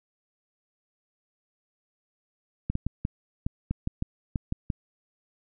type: clicks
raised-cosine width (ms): 5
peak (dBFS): -15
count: 11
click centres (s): 2.7 / 2.754 / 2.866 / 3.051 / 3.465 / 3.71 / 3.874 / 4.024 / 4.358 / 4.524 / 4.702
effects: none